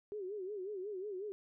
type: tone with vibrato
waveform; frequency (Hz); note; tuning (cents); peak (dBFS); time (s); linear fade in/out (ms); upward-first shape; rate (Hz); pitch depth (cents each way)
sine; 394.1; G4; +9; -39; 0.12-1.32; 0; sine; 5.5; 140
effects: none